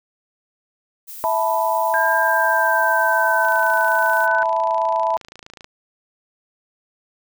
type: noise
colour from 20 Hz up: violet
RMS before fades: -35 dBFS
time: 1.07-4.27 s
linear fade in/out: 20 ms
type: chord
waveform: sine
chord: E suspended fourth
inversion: none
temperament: equal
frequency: 659.3 / 880 / 987.8 Hz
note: E5 / A5 / B5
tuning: 0 / 0 / 0 cents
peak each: -21 dBFS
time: 1.24-5.17 s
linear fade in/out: 0 ms
type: tone with pitch glide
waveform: sine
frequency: 1603 to 1504.3 Hz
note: G6 to F#6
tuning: +38 to +28 cents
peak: -18 dBFS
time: 1.94-4.43 s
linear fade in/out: 0 ms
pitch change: -110 cents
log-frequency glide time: 2.13-3.79 s
type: click train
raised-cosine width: 0.2 ms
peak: -22 dBFS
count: 62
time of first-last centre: 3.45-5.644 s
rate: 27.8 Hz
effects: none